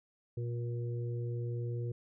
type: harmonic tone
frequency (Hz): 119.2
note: A#2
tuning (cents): +39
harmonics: 1 / 3 / 4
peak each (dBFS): -34 / -44 / -46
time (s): 0.37-1.92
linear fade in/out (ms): 5
effects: none